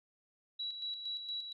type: tone with tremolo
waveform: sine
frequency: 3909 Hz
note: B7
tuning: 19 cents flat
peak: -36 dBFS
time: 0.59-1.53 s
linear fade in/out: 10 ms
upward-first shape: square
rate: 4.3 Hz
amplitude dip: 50%
effects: none